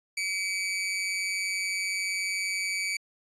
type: tone with amplitude modulation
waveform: sawtooth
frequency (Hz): 2287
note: D7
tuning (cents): -47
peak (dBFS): -22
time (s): 0.17-2.97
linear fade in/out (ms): 5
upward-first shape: sine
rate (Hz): 189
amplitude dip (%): 55
effects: resampled to 24000 Hz